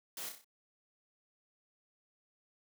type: noise with echo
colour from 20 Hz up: white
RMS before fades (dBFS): -43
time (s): 0.17-0.29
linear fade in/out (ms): 2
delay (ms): 31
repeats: 5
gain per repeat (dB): -5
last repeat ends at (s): 0.445
effects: high-pass 200 Hz 12 dB/octave